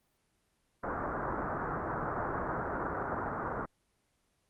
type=low-pass noise; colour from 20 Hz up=white; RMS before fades=-35 dBFS; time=0.83-3.66 s; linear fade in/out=10 ms; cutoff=1500 Hz; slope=48 dB/octave; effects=pink hiss -75 dBFS RMS until 4.49 s + Opus 24 kbps